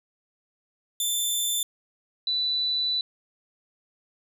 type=tone pair in turn; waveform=15% pulse / sine; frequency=3542 / 3976 Hz; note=A7 / B7; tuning=+11 / +11 cents; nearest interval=major second; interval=200 cents; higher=second; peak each=-17 / -23 dBFS; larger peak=first; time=1-1.63 / 2.27-3.01 s; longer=second; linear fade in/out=2 ms; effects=none